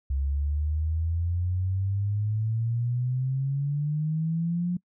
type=exponential sweep; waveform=sine; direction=up; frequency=67.1 to 179.5 Hz; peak=-24 dBFS; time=0.1-4.77 s; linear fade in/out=5 ms; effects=noise-tail reverb RT60 0.1 s tail -24 dB re dry